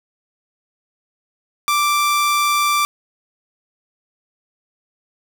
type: tone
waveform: sawtooth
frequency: 1174.7 Hz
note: D6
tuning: in tune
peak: -11 dBFS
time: 1.68-2.85 s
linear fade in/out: 0 ms
effects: none